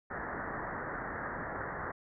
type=low-pass noise; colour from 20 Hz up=white; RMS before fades=-39 dBFS; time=0.1-1.92 s; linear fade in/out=10 ms; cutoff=1900 Hz; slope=96 dB/octave; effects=none